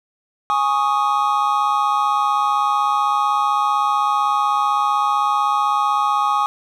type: chord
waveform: triangle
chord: Ab suspended fourth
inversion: none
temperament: equal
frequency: 830.6 / 1108.7 / 1244.5 Hz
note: Ab5 / Db6 / Eb6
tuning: 0 / 0 / 0 cents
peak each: -18 dBFS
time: 0.5-6.46 s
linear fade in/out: 0 ms
effects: none